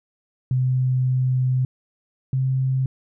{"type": "tone pair in turn", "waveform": "sine", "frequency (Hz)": [128.4, 131.48], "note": ["C3", "C3"], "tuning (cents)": [-32, 9], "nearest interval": "unison", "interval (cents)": 41, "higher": "second", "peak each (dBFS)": [-17, -18], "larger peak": "first", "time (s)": [[0.51, 1.65], [2.33, 2.86]], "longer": "first", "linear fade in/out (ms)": 2, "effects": []}